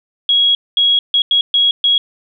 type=tone bursts at uneven times; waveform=sine; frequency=3315 Hz; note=G#7; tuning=4 cents flat; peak=-9 dBFS; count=6; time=0.29-0.55 / 0.77-0.99 / 1.14-1.22 / 1.31-1.41 / 1.54-1.71 / 1.84-1.98 s; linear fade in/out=2 ms; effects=none